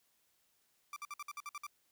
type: tone bursts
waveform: 30% pulse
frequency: 1174.7 Hz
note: D6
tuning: in tune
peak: -39 dBFS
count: 9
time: 0.93-1.667 s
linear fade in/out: 2 ms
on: 33 ms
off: 55 ms
effects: white hiss -75 dBFS RMS until 1.91 s